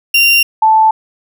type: tone pair in turn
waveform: 35% pulse / sine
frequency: 2770 / 877.5 Hz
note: F7 / A5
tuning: -15 / -5 cents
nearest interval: octave + minor sixth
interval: 1990 cents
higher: first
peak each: -5 dBFS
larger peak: neither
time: 0.14-0.43 / 0.62-0.91 s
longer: neither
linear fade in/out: 5 ms
effects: none